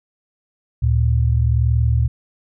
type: tone pair together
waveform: sine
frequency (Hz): 73.7 / 115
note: D2 / A#2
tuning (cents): +7 / -23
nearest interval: minor sixth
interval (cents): 770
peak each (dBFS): -16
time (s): 0.82-2.08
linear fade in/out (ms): 10
effects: none